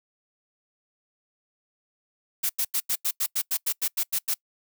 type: noise bursts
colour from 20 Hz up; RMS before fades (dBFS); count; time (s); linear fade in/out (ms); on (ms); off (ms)
blue; -25; 13; 2.43-4.343; 10; 65; 89
effects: noise-tail reverb RT60 0.1 s tail -25 dB re dry